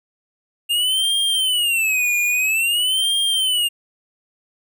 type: tone with vibrato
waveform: square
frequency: 2794 Hz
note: F7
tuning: in tune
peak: -17 dBFS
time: 0.69-3.69 s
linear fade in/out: 20 ms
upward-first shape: sine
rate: 0.5 Hz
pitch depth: 240 cents each way
effects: none